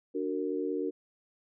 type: chord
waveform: sine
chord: D augmented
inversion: none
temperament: equal with one note detuned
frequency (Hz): 293.7 / 370 / 460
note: D4 / F#4 / A#4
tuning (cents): 0 / 0 / -23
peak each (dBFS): -34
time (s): 0.14-0.91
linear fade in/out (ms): 20
effects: none